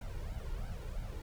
brown noise with flanger, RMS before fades -40 dBFS, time 0.01-1.22 s, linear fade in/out 5 ms, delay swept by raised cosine 1.3 to 2.17 ms, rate 3 Hz, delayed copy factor +0.75, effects none

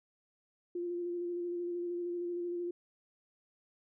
sine tone with vibrato, 349.2 Hz, F4, in tune, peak -34 dBFS, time 0.75-2.71 s, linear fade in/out 5 ms, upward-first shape square, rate 13 Hz, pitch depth 16 cents each way, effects none

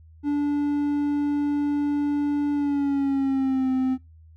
triangle tone with pitch glide, 290 to 259.9 Hz, D4 to C4, -22 to -11 cents, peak -18 dBFS, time 0.23-3.98 s, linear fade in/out 50 ms, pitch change -189 cents, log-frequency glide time 2.53-3.71 s, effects noise-tail reverb RT60 0.2 s tail -20 dB re dry + added 80 Hz sine -47 dBFS peak until 4.36 s

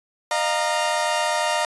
sawtooth chord, Eb suspended second, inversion none, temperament equal with one note detuned, 610.2 / 698.5 / 932.3 Hz, Eb5 / F5 / Bb5, -34 / 0 / 0 cents, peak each -21 / -22 / -20 dBFS, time 0.31-1.65 s, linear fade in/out 2 ms, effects resampled to 24000 Hz

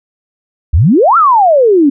sine exponential two-way sweep, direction up then down, 64 to 1396.9 to 267.5 Hz, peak -4 dBFS, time 0.73-1.9 s, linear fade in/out 10 ms, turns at 1.17 s, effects none

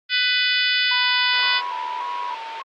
harmonic tone, 497.7 Hz, B4, 13 cents sharp, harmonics 3 / 4 / 5 / 6 / 7 / 8 / 9 / 10, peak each -24 / -24 / -26 / -25 / -24 / -31 / -28 / -29 dBFS, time 0.09-1.62 s, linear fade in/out 50 ms
sine tone with pitch glide, 987.8 to 978.7 Hz, B5 to B5, 0 to -16 cents, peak -26 dBFS, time 0.91-2.35 s, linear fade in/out 5 ms, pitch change -16 cents, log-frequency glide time 1.32-1.98 s
white band-pass noise, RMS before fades -38 dBFS, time 1.33-2.62 s, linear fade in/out 5 ms, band 390 to 3300 Hz, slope 24 dB/octave
sine tone with vibrato, 987.8 Hz, B5, in tune, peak -31 dBFS, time 1.42-2.63 s, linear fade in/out 10 ms, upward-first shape square, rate 1.7 Hz, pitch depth 150 cents each way
effects Opus 48 kbps

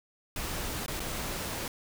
pink noise with dropouts, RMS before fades -35 dBFS, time 0.36-1.68 s, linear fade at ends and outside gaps 2 ms, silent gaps 0.862-0.88 / 0.996-1.002 s, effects none

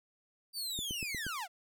sawtooth linear sweep, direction down, 4699 to 648 Hz, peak -33 dBFS, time 0.53-1.48 s, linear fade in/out 50 ms
click train, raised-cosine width 3 ms, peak -29 dBFS, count 5, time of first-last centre 0.79-1.266 s, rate 8.4 Hz
effects none

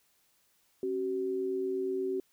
sine tone pair together, 270.5 / 378.9 Hz, C#4 / F#4, -42 / +41 cents, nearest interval tritone, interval 583 cents, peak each -38 / -30 dBFS, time 0.83-2.2 s, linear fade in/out 2 ms, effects white hiss -70 dBFS RMS until 2.32 s

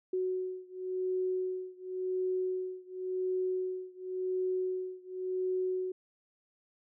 sine beating tone pair, 370 / 370.92 Hz, F#4 / F#4, 0 / +4 cents, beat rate 0.92 Hz, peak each -34 / -35 dBFS, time 0.13-5.92 s, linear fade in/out 5 ms, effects none

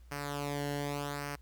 sawtooth tone with flanger, 143.7 Hz, D3, 37 cents flat, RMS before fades -37 dBFS, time 0.11-1.36 s, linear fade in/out 10 ms, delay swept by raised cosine 0.27 to 0.83 ms, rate 0.85 Hz, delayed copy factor -0.7, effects added 60 Hz sine -52 dBFS peak until 1.41 s + pink hiss -70 dBFS RMS until 1.41 s

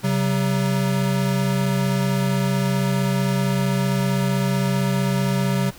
square tone pair together, 134.07 / 189.6 Hz, C3 / F#3, +43 / +43 cents, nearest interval tritone, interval 600 cents, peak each -22 dBFS, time 0.03-5.71 s, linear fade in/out 20 ms, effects pink hiss -44 dBFS RMS until 5.78 s

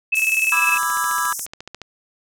sine tone with tremolo, 2606 Hz, E7, 20 cents flat, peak -14 dBFS, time 0.12-0.78 s, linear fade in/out 10 ms, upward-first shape square, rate 20 Hz, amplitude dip 55%
white high-pass noise, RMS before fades -25 dBFS, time 0.15-1.46 s, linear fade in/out 5 ms, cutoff 5500 Hz, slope 96 dB/octave
triangle chord, E dominant seventh, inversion second, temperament just, 988.9 / 1186.7 / 1318.5 / 1648.1 Hz, B5 / D6 / E6 / G#6, +2 / +18 / 0 / -14 cents, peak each -23 dBFS, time 0.52-1.33 s, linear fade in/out 2 ms
click train, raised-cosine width 0.2 ms, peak -17 dBFS, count 17, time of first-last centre 0.69-1.817 s, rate 14.2 Hz
effects low-pass 12000 Hz 12 dB/octave

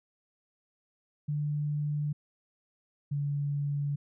sine tone pair in turn, 147.9 / 143.52 Hz, D3 / D3, +13 / -40 cents, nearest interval minor second, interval 53 cents, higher first, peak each -28 dBFS, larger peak neither, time 1.28-2.13 / 3.11-3.96 s, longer neither, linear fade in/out 10 ms, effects none

